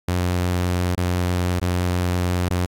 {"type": "tone with dropouts", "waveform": "sawtooth", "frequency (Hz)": 89.4, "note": "F2", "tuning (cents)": 41, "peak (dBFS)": -15, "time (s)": [0.08, 2.66], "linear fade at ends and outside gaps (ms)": 5, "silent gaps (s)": [[0.951, 0.976], [1.597, 1.616], [2.488, 2.505]], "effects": ["AAC 64 kbps"]}